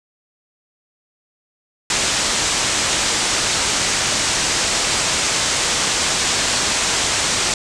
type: low-pass noise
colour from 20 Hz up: white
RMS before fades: -19 dBFS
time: 1.9-7.54 s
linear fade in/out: 2 ms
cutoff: 8300 Hz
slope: 48 dB/octave
effects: none